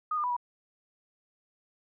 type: tone with pitch steps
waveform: sine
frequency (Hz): 1241 / 1204 / 988 / 969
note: D#6 / D6 / B5 / B5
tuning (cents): -5 / +43 / 0 / -33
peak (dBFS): -27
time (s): 0.11-0.366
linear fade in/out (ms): 5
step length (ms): 64
effects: none